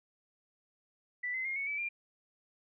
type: tone with pitch steps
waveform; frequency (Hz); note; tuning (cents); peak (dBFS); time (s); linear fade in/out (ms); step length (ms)
sine; 1975.5 / 2052 / 2132 / 2215 / 2301 / 2390; B6 / C7 / C7 / C#7 / D7 / D7; 0 / -34 / +32 / -2 / -36 / +30; -33; 1.23-1.89; 10; 110
effects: none